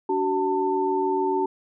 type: tone cluster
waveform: sine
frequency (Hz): 290.4 / 377.4 / 893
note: D4 / F#4 / A5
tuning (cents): -19 / +34 / +25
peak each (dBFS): -29 / -23 / -25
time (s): 0.09-1.46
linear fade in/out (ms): 5
effects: none